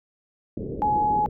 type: low-pass noise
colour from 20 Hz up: white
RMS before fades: -32 dBFS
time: 0.57-1.29 s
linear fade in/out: 5 ms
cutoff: 490 Hz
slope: 48 dB/octave
type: tone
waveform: sine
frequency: 842 Hz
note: G#5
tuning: 24 cents sharp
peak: -19 dBFS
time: 0.82-1.26 s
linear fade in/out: 0 ms
effects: none